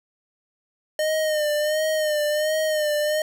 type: tone with vibrato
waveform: square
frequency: 611 Hz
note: D#5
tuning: 32 cents flat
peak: -21 dBFS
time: 0.99-3.22 s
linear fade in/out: 2 ms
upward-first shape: sine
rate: 1.4 Hz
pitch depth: 48 cents each way
effects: none